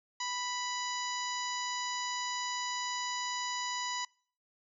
harmonic tone, 987.8 Hz, B5, in tune, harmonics 1 / 2 / 3 / 4 / 5 / 6 / 7, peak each -37 / -41 / -44 / -43 / -43 / -45 / -42 dBFS, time 0.2-4.05 s, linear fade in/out 5 ms, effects noise-tail reverb RT60 0.5 s tail -26 dB re dry

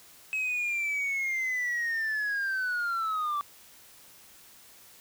sine linear sweep, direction down, 2570 to 1152 Hz, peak -25 dBFS, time 0.33-3.41 s, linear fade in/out 0 ms, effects tanh soft clip ceiling -26 dBFS + white hiss -54 dBFS RMS until 5 s

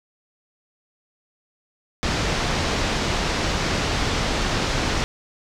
pink low-pass noise, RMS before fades -23 dBFS, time 2.03-5.04 s, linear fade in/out 0 ms, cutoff 6200 Hz, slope 24 dB/octave, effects none

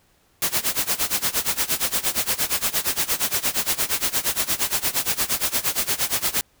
white noise with tremolo, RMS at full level -20 dBFS, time 0.42-6.41 s, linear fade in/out 0 ms, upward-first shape sine, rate 8.6 Hz, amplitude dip 90%, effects pink hiss -61 dBFS RMS until 6.6 s

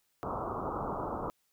white low-pass noise, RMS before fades -36 dBFS, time 0.23-1.3 s, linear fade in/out 0 ms, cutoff 1300 Hz, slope 96 dB/octave, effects white hiss -75 dBFS RMS until 1.52 s

